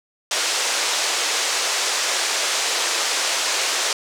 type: band-pass noise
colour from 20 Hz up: white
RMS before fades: -22 dBFS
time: 0.31-3.93 s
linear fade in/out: 2 ms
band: 400 to 7400 Hz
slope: 24 dB/octave
effects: none